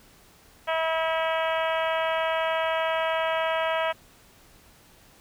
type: harmonic tone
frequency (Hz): 323.3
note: E4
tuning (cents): -34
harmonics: 2 / 3 / 4 / 5 / 6 / 7 / 8 / 9 / 10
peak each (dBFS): -26 / -30 / -32 / -34 / -36 / -37 / -38 / -39 / -40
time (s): 0.67-3.93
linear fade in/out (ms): 20
effects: pink hiss -55 dBFS RMS until 5.2 s